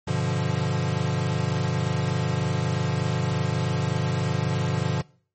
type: chord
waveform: square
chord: G dominant seventh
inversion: none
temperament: equal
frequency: 98 / 123.47 / 146.83 / 174.61 Hz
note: G2 / B2 / D3 / F3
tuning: 0 / 0 / 0 / 0 cents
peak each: -31 / -28 / -28 / -30 dBFS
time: 0.07-5.02 s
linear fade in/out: 10 ms
effects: noise-tail reverb RT60 0.5 s tail -24 dB re dry + MP3 32 kbps